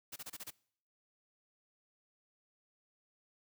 white noise bursts, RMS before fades -45 dBFS, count 6, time 0.12-0.507 s, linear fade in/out 10 ms, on 42 ms, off 27 ms, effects noise-tail reverb RT60 0.6 s tail -23 dB re dry

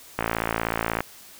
click train, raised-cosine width 0.5 ms, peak -8 dBFS, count 47, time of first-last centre 0.19-1.006 s, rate 56.4 Hz, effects white hiss -47 dBFS RMS until 1.39 s

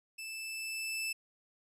sawtooth tone with level ramp, 2637 Hz, E7, in tune, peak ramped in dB -38 to -30 dBFS, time 0.18-1.13 s, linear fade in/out 10 ms, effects resampled to 32000 Hz

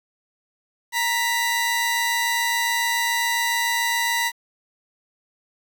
sawtooth tone pair together, 934.2 / 1975.5 Hz, A#5 / B6, +3 / 0 cents, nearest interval octave + minor second, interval 1297 cents, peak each -20 / -19 dBFS, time 0.92-4.32 s, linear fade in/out 50 ms, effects 8-bit

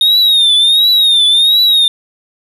triangle tone with vibrato, 3700 Hz, A#7, 14 cents flat, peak -5 dBFS, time 0.01-1.88 s, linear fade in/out 2 ms, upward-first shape triangle, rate 1.4 Hz, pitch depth 120 cents each way, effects none

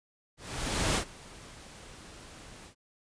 pink noise with ADSR envelope, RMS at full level -27 dBFS, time 0.37-2.75 s, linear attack 590 ms, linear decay 85 ms, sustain -22 dB, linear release 88 ms, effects resampled to 22050 Hz

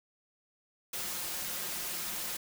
white noise with comb filter, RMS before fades -37 dBFS, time 0.93-2.37 s, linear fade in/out 5 ms, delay 5.6 ms, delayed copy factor +0.65, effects none

